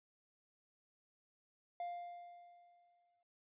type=tone with exponential decay; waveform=triangle; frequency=700 Hz; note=F5; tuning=4 cents sharp; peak=-37 dBFS; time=1.8-3.23 s; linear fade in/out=2 ms; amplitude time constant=310 ms; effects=resampled to 8000 Hz